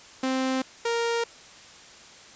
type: tone pair in turn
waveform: sawtooth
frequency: 261.6 / 466.1 Hz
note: C4 / A#4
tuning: 0 / 0 cents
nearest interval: minor seventh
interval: 1000 cents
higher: second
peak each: -20 dBFS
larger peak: neither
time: 0.23-0.62 / 0.85-1.24 s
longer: neither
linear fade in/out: 5 ms
effects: white hiss -48 dBFS RMS until 2.35 s + resampled to 16000 Hz